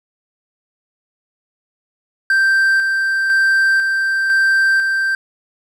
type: tone with tremolo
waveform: triangle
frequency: 1568 Hz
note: G6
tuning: in tune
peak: -9 dBFS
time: 2.3-5.15 s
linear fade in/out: 2 ms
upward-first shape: square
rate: 1 Hz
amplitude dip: 35%
effects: none